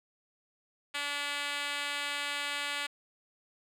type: tone with band-pass filter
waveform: 5% pulse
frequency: 287.9 Hz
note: D4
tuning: 34 cents flat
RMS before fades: -35 dBFS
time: 0.94-2.87 s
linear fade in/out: 10 ms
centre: 3200 Hz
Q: 0.54
effects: none